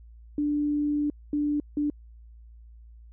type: tone bursts at uneven times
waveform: sine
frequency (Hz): 294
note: D4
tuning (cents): +2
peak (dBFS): -23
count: 3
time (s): 0.38-1.1 / 1.33-1.6 / 1.77-1.9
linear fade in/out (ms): 2
effects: added 57 Hz sine -46 dBFS peak until 3.12 s